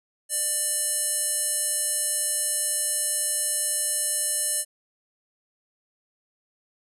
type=tone with band-pass filter; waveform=square; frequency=594 Hz; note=D5; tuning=20 cents sharp; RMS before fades=-26 dBFS; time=0.29-4.65 s; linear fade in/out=50 ms; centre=9400 Hz; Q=6.6; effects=none